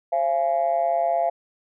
sine tone with amplitude modulation, 683 Hz, F5, 39 cents flat, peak -14 dBFS, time 0.12-1.3 s, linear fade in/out 10 ms, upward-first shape sine, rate 150 Hz, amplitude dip 90%, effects tanh soft clip ceiling -12 dBFS

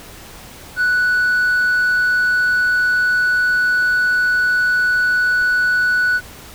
triangle tone with hard clipping, 1480 Hz, F#6, in tune, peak -12 dBFS, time 0.76-6.21 s, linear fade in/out 50 ms, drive 1 dB, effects pink hiss -38 dBFS RMS until 6.54 s

